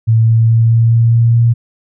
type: tone with pitch steps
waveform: sine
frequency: 112.8 / 113.52 / 114.24 / 114.97 / 115.7 / 116.44 / 117.18 Hz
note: A2 / A#2 / A#2 / A#2 / A#2 / A#2 / A#2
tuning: +44 / -45 / -35 / -23 / -13 / -2 / +9 cents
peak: -6 dBFS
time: 0.07-1.54 s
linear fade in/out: 20 ms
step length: 210 ms
effects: none